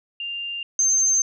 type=tone pair in turn; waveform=sine; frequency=2794 / 6294 Hz; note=F7 / G8; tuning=0 / +6 cents; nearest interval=octave + major second; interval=1406 cents; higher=second; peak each=-27 / -16 dBFS; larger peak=second; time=0.2-0.63 / 0.79-1.22 s; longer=neither; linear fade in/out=2 ms; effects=none